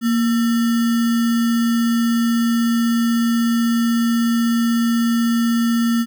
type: tone with sample-and-hold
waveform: sine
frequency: 233.1 Hz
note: A#3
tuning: in tune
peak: -14 dBFS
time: 0.01-6.06 s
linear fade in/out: 50 ms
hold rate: 1575 Hz
effects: none